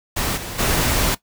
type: noise with level steps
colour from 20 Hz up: pink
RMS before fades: -22 / -30 / -19 dBFS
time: 0.16-1.15 s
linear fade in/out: 10 ms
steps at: 0.36 / 0.58 s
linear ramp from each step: 20 ms
effects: noise-tail reverb RT60 0.1 s tail -17 dB re dry